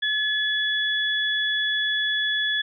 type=tone pair together; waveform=sine; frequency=1714 / 3408 Hz; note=A6 / G#7; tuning=-46 / +44 cents; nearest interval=octave; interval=1190 cents; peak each=-24 dBFS; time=0.02-2.62 s; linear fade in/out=10 ms; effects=none